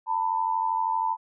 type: tone pair together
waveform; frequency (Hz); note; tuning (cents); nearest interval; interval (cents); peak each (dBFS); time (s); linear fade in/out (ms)
sine; 896.3 / 989; A5 / B5; +32 / +2; major second; 170; -25 / -27; 0.06-1.17; 50
effects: none